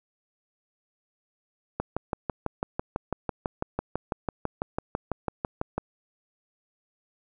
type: click train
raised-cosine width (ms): 1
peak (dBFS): -13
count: 25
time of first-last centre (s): 1.8-5.78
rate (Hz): 6.03
effects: none